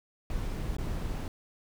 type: noise with dropouts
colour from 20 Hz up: brown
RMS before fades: -33 dBFS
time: 0.3-1.28 s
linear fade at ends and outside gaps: 1 ms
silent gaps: 0.767-0.784 s
effects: none